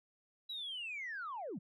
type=linear sweep; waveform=sine; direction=down; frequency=3951 to 138.59 Hz; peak=-39 dBFS; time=0.49-1.59 s; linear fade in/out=10 ms; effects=tanh soft clip ceiling -36 dBFS